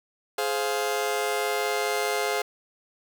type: chord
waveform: sawtooth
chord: F minor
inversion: first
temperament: just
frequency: 419.1 / 523.8 / 698.5 Hz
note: Ab4 / C5 / F5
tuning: +16 / +2 / 0 cents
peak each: -24 / -27 / -26 dBFS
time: 0.38-2.42 s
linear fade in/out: 5 ms
effects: none